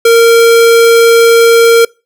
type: tone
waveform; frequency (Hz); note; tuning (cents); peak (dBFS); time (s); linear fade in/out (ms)
square; 462.4; A#4; -14; -3; 0.05-1.85; 5
effects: noise-tail reverb RT60 0.3 s tail -26 dB re dry